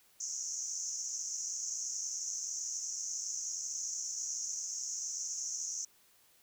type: band-pass noise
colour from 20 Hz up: white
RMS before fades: -39 dBFS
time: 0.2-5.85 s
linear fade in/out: 5 ms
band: 5700 to 6900 Hz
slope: 96 dB/octave
effects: white hiss -66 dBFS RMS until 6.42 s